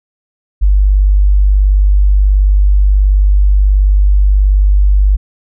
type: tone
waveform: sine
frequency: 49.29 Hz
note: G1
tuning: 10 cents sharp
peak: -5 dBFS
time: 0.61-5.17 s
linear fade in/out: 20 ms
effects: none